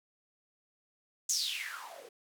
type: noise with band-pass filter sweep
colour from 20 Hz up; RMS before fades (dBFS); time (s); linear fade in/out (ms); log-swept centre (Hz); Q
blue; -37; 1.29-2.09; 5; 6900 to 400; 7.8
effects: none